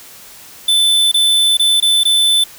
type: tone with dropouts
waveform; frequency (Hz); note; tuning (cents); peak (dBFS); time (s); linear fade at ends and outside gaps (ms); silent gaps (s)
square; 3519; A7; 0; -10; 0.68-2.44; 5; 1.116-1.142 / 1.571-1.595 / 1.802-1.824 / 2.035-2.052
effects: white hiss -38 dBFS RMS until 2.58 s